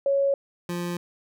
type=tone pair in turn; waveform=sine / 25% pulse; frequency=554.4 / 174.63 Hz; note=C#5 / F3; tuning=0 / 0 cents; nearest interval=octave + minor sixth; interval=2000 cents; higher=first; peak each=-19 / -24 dBFS; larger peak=first; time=0.06-0.34 / 0.69-0.97 s; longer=neither; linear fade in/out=2 ms; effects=none